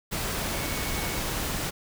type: tone in noise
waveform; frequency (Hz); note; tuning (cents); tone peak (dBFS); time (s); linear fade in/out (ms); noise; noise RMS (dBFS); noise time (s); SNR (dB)
sine; 2217; C#7; 0; -40; 0.52-1.2; 20; pink; -30; 0.11-1.71; -13
effects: none